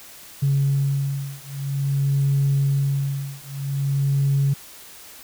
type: beating tone pair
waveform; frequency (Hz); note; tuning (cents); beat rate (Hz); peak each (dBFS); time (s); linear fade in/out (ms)
sine; 138.59 / 139.09; C#3 / C#3; 0 / +6; 0.5; -21; 0.42-4.54; 10
effects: tanh soft clip ceiling -12 dBFS + white hiss -43 dBFS RMS until 5.23 s